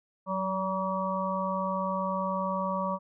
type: harmonic tone with a mistuned harmonic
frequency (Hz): 190.6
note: G3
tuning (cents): -48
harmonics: 1 / 3 / 5 / 6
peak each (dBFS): -33 / -33 / -33 / -33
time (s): 0.26-2.99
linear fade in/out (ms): 50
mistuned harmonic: 1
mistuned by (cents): -29
effects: none